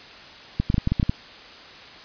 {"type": "clicks", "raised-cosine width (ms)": 5, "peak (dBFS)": -8, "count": 9, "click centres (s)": [0.6, 0.701, 0.743, 0.781, 0.874, 0.92, 0.998, 1.029, 1.095], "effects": ["white hiss -43 dBFS RMS until 2.04 s", "resampled to 11025 Hz"]}